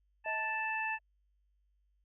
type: harmonic tone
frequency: 880 Hz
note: A5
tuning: in tune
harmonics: 1 / 2 / 3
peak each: -37 / -37 / -37 dBFS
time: 0.24-0.99 s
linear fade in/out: 50 ms
type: tone with exponential decay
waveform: sine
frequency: 640 Hz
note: D#5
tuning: 49 cents sharp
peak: -38 dBFS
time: 0.26-1 s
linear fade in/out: 1 ms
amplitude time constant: 160 ms
effects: added 50 Hz sine -70 dBFS peak until 2.04 s